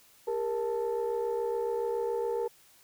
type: tone cluster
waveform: sine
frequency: 402.1 / 469.2 / 880 Hz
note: G4 / A#4 / A5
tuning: +44 / +11 / 0 cents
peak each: -33 / -29 / -37 dBFS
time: 0.27-2.48 s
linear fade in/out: 10 ms
effects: tanh soft clip ceiling -22 dBFS + white hiss -60 dBFS RMS until 2.83 s